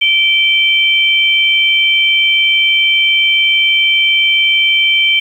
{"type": "tone pair together", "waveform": "sine", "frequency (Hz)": [2333, 3114], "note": ["D7", "G7"], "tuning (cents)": [-12, -12], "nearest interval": "perfect fourth", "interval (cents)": 500, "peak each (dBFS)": -11, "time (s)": [0.01, 5.2], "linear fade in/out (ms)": 10, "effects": ["7-bit"]}